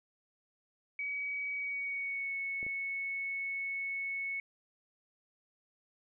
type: tone with pitch glide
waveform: sine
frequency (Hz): 2268 to 2207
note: C#7 to C#7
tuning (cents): +39 to -8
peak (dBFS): -34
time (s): 0.99-4.4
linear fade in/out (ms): 2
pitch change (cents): -47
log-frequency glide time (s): 1.54-2.34
type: clicks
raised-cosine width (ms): 2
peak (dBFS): -35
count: 2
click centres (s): 2.629 / 2.666
effects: none